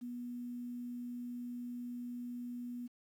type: tone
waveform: sine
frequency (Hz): 243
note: B3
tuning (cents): -28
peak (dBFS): -40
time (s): 0.01-2.88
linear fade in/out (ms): 20
effects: 11-bit